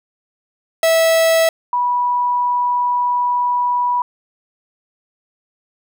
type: tone pair in turn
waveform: 45% pulse / sine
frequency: 653 / 978.4 Hz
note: E5 / B5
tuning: -17 / -16 cents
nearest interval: perfect fifth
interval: 701 cents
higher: second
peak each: -11 / -14 dBFS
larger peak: first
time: 0.83-1.49 / 1.73-4.02 s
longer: second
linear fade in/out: 2 ms
effects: none